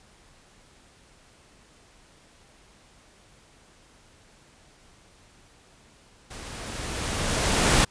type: noise with level ramp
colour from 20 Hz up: pink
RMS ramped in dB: -41 to -18 dBFS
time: 6.3-7.85 s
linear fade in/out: 10 ms
effects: pink hiss -56 dBFS RMS until 7.9 s + resampled to 22050 Hz